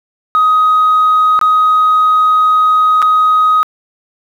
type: tone with dropouts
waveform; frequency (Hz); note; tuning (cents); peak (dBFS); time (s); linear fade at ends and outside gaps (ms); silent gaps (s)
sine; 1256; D#6; +16; -5; 0.35-3.63; 0; 1.391-1.413 / 3.019-3.025
effects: tanh soft clip ceiling -4 dBFS + 7-bit